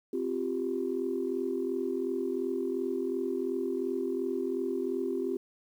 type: chord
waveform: sine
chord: C suspended fourth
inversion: none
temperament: equal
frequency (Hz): 261.6 / 349.2 / 392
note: C4 / F4 / G4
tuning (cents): 0 / 0 / 0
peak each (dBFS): -34 / -33 / -32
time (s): 0.13-5.37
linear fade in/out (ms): 5
effects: tanh soft clip ceiling -20 dBFS + 10-bit